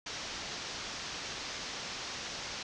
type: low-pass noise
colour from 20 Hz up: white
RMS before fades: -41 dBFS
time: 0.06-2.63 s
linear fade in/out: 5 ms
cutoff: 6300 Hz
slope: 48 dB/octave
effects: none